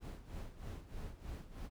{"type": "noise with tremolo", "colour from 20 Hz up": "brown", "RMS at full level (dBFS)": -44, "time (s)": [0, 1.7], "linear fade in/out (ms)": 50, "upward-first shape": "sine", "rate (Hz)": 3.2, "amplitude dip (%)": 75, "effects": []}